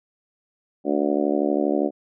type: harmonic tone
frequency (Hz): 72.5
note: D2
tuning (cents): -22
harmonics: 3 / 4 / 5 / 6 / 7 / 8 / 9 / 10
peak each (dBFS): -28 / -23 / -25 / -31 / -30 / -27 / -33 / -33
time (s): 0.84-1.91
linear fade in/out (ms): 50
effects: none